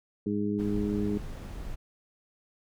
harmonic tone, 103.1 Hz, G#2, 12 cents flat, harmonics 1 / 2 / 3 / 4, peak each -38 / -29 / -32 / -34 dBFS, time 0.26-1.18 s, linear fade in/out 5 ms
brown noise, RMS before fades -38 dBFS, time 0.58-1.76 s, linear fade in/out 20 ms
effects none

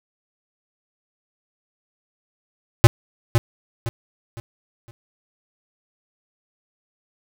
square tone with echo, 116.54 Hz, A#2, in tune, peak -5 dBFS, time 2.84-2.87 s, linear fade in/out 0 ms, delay 510 ms, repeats 4, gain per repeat -9 dB, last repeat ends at 4.91 s, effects none

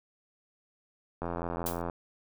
click train, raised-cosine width 1 ms, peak -20 dBFS, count 59, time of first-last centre 1.22-1.898 s, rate 85.5 Hz
blue noise with exponential decay, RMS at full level -30 dBFS, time 1.66-1.82 s, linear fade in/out 5 ms, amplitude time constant 34 ms
effects none

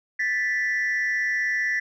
sine tone pair together, 1760 / 1975.5 Hz, A6 / B6, 0 / 0 cents, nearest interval major second, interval 200 cents, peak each -23 dBFS, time 0.19-1.8 s, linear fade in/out 10 ms, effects tanh soft clip ceiling -18 dBFS

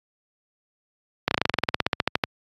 slowing click train, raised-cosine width 0.3 ms, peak -3 dBFS, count 19, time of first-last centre 1.28-2.238 s, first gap 31 ms, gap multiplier 1.06, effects high-pass 80 Hz 12 dB/octave + AAC 32 kbps

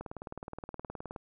click train, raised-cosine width 1 ms, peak -26 dBFS, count 23, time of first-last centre 0.01-1.162 s, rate 19.1 Hz, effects none

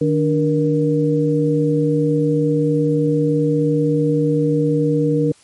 sine tone cluster, 153.2 / 292.6 / 471.7 Hz, D#3 / D4 / A#4, -27 / -6 / +20 cents, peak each -18 dBFS, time 0.01-5.32 s, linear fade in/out 5 ms, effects white hiss -51 dBFS RMS until 5.43 s + MP3 48 kbps

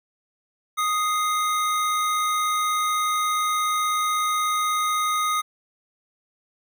square tone pair together, 1244.5 / 2093 Hz, D#6 / C7, 0 / 0 cents, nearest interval major sixth, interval 900 cents, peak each -22 / -32 dBFS, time 0.77-5.42 s, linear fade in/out 20 ms, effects none

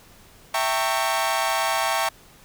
sawtooth chord, E diminished seventh, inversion none, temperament equal with one note detuned, 659.3 / 784 / 911 / 1108.7 Hz, E5 / G5 / Bb5 / Db6, 0 / 0 / -40 / 0 cents, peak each -23 dBFS, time 0.54-2.09 s, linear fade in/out 5 ms, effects pink hiss -51 dBFS RMS until 2.44 s

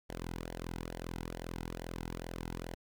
sawtooth tone with flanger, 42.5 Hz, F1, 46 cents flat, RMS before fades -42 dBFS, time 0.09-2.75 s, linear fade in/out 10 ms, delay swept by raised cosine 0.78 to 1.76 ms, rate 2.3 Hz, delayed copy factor -0.7, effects 11-bit

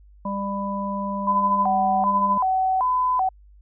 harmonic tone, 198.9 Hz, G3, 25 cents sharp, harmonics 1 / 3 / 5, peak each -27 / -32 / -28 dBFS, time 0.25-2.38 s, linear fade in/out 5 ms
sine tone with vibrato, 872 Hz, A5, 16 cents flat, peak -18 dBFS, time 1.27-3.29 s, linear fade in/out 5 ms, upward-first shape square, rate 1.3 Hz, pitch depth 250 cents each way
effects added 50 Hz sine -47 dBFS peak until 3.61 s

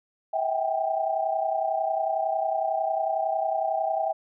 sine tone cluster, 647 / 766 / 797 Hz, E5 / G5 / G5, -32 / -40 / +28 cents, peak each -27 / -29 / -28 dBFS, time 0.33-4.13 s, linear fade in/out 10 ms, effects none

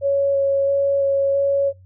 sine tone with vibrato, 554.4 Hz, C#5, in tune, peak -15 dBFS, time 0.01-1.73 s, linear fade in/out 50 ms, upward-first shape square, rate 1.5 Hz, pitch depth 8 cents each way, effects noise-tail reverb RT60 0.2 s tail -24 dB re dry + added 93 Hz sine -44 dBFS peak until 1.85 s

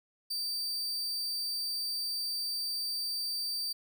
40% pulse tone, 4643 Hz, D8, 21 cents flat, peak -31 dBFS, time 0.3-3.73 s, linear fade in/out 10 ms, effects none

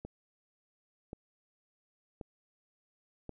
click train, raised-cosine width 2 ms, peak -28 dBFS, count 4, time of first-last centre 0.05-3.293 s, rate 0.925 Hz, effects none

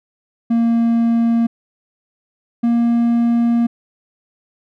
triangle tone pair in turn, 231.7 / 234.9 Hz, A#3 / A#3, -10 / +13 cents, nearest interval unison, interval 23 cents, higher second, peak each -10 dBFS, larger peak neither, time 0.5-1.47 / 2.63-3.67 s, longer second, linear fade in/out 10 ms, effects none

